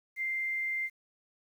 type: tone with quantisation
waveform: sine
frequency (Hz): 2093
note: C7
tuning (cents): 0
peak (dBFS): -30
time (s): 0.16-0.9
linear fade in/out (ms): 50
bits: 10
effects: none